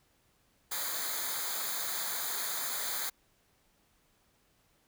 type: noise with comb filter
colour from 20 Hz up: white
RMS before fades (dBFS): -35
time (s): 0.71-3.1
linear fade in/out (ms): 10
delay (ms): 0.36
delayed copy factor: -0.85
effects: pink hiss -70 dBFS RMS until 4.87 s